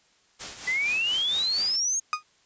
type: noise with tremolo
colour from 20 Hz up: white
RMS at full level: -34 dBFS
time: 0.39-1.77 s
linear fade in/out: 20 ms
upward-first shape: triangle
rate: 4.3 Hz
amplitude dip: 65%
type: exponential sweep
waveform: sine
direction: up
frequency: 1975.5 to 6645 Hz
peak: -23 dBFS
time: 0.67-2 s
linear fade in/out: 10 ms
type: tone with exponential decay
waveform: 35% pulse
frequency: 1236 Hz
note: D#6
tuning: 12 cents flat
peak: -18 dBFS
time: 2.13-2.23 s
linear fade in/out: 1 ms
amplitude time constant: 21 ms
effects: white hiss -63 dBFS RMS until 2.45 s + resampled to 16000 Hz